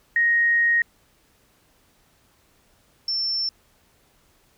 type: tone pair in turn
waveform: sine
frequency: 1872 / 5380 Hz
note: A#6 / E8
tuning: +7 / +34 cents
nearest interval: octave + tritone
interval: 1827 cents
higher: second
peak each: -16 / -22 dBFS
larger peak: first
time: 0.16-0.82 / 3.08-3.49 s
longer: first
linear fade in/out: 2 ms
effects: pink hiss -61 dBFS RMS until 4.57 s